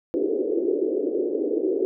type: band-pass noise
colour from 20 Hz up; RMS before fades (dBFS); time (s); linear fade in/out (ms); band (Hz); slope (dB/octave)
pink; -24; 0.14-1.85; 0; 320 to 460; 48
effects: none